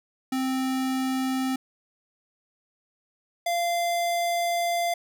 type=tone pair in turn; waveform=square; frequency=261.6 / 690.2 Hz; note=C4 / F5; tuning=0 / -21 cents; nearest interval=octave + perfect fourth; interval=1679 cents; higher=second; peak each=-25 / -24 dBFS; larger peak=second; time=0.32-1.56 / 3.46-4.94 s; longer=second; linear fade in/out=5 ms; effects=none